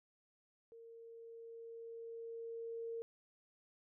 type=tone with level ramp; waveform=sine; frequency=459.4 Hz; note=A#4; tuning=25 cents flat; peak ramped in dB=-54 to -40 dBFS; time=0.72-3.02 s; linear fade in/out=0 ms; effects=none